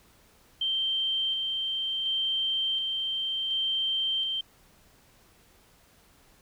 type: tone with tremolo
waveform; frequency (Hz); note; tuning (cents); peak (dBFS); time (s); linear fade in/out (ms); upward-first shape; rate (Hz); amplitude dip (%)
sine; 3136; G7; 0; -25; 0.61-4.41; 5; square; 0.69; 25
effects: pink hiss -60 dBFS RMS until 6.41 s